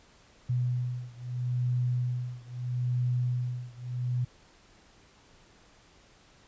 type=beating tone pair; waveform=sine; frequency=123.47 / 124.24 Hz; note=B2 / B2; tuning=0 / +11 cents; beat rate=0.77 Hz; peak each=-30 / -31 dBFS; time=0.49-4.25 s; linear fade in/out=10 ms; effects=pink hiss -59 dBFS RMS until 6.47 s + resampled to 16000 Hz